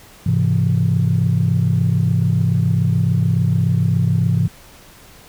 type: chord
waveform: sine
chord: Ab augmented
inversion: none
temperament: equal with one note detuned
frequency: 103.83 / 130.81 / 167.5 Hz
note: Ab2 / C3 / E3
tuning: 0 / 0 / +28 cents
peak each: -17 dBFS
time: 0.26-4.48 s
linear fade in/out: 5 ms
effects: tanh soft clip ceiling -6 dBFS + pink hiss -44 dBFS RMS until 5.28 s